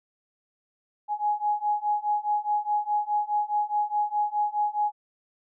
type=beating tone pair; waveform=sine; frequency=833 / 837.8 Hz; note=G#5 / G#5; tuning=+5 / +15 cents; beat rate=4.8 Hz; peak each=-27 / -26 dBFS; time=1.08-4.92 s; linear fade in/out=50 ms; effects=none